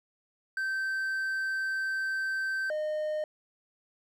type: tone pair in turn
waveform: triangle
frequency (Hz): 1553 / 612.6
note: G6 / D#5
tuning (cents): -17 / -27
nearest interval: octave + major third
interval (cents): 1610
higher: first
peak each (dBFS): -27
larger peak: neither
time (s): 0.57-2.7 / 2.7-3.24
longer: first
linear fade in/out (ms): 2
effects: none